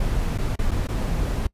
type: noise with dropouts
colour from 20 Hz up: brown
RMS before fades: -23 dBFS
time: 0-1.47 s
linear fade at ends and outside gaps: 5 ms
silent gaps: 0.378-0.384 / 0.558-0.589 / 0.71-0.714 / 0.873-0.886 s
effects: noise-tail reverb RT60 0.1 s tail -23 dB re dry + resampled to 32000 Hz